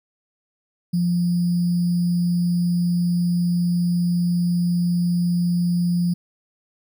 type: tone with sample-and-hold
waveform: sine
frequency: 174.61 Hz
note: F3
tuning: in tune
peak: -17 dBFS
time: 0.93-6.14 s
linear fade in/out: 10 ms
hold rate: 4900 Hz
effects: none